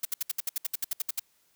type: noise bursts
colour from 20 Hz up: blue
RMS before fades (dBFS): -29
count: 14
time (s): 0.03-1.196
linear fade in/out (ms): 5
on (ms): 22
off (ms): 66
effects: white hiss -68 dBFS RMS until 1.55 s